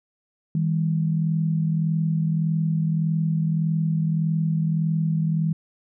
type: tone pair together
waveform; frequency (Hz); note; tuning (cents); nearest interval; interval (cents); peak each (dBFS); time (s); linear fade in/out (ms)
sine; 160.41 / 202.1; E3 / G#3; -47 / -47; major third; 400; -20 / -28; 0.55-5.53; 2
effects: none